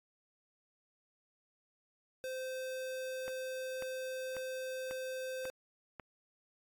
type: tone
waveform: square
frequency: 518 Hz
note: C5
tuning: 17 cents flat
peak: -39 dBFS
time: 2.24-5.5 s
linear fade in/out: 0 ms
type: click train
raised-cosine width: 0.5 ms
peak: -30 dBFS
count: 6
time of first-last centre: 3.28-5.997 s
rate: 1.84 Hz
effects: AAC 64 kbps